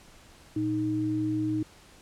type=tone pair together; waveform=sine; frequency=116.53 / 311.1 Hz; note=A#2 / D#4; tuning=0 / 0 cents; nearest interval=octave + perfect fourth; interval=1700 cents; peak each=-33 / -26 dBFS; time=0.56-1.63 s; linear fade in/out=5 ms; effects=pink hiss -54 dBFS RMS until 2.01 s + low-pass 10000 Hz 12 dB/octave

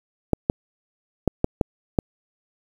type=clicks; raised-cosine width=2 ms; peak=-4 dBFS; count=6; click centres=0.333 / 0.499 / 1.277 / 1.444 / 1.612 / 1.988 s; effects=7-bit

